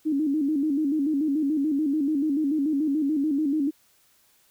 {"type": "tone with vibrato", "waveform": "sine", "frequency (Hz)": 293.7, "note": "D4", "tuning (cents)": 0, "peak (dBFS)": -21, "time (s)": [0.05, 3.71], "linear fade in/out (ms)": 20, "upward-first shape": "square", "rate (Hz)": 6.9, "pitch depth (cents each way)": 100, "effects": ["white hiss -62 dBFS RMS until 4.5 s"]}